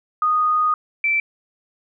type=tone pair in turn; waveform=sine; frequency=1238 / 2332 Hz; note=D#6 / D7; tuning=-9 / -13 cents; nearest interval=major seventh; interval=1096 cents; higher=second; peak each=-15 / -16 dBFS; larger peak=first; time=0.22-0.74 / 1.04-1.2 s; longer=first; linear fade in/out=2 ms; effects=none